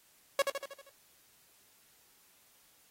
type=tone with echo; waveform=sawtooth; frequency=554.4 Hz; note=C#5; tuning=in tune; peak=-20 dBFS; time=0.39-0.42 s; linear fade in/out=2 ms; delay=79 ms; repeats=6; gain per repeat=-5 dB; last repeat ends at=0.894 s; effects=white hiss -65 dBFS RMS until 2.9 s + AAC 48 kbps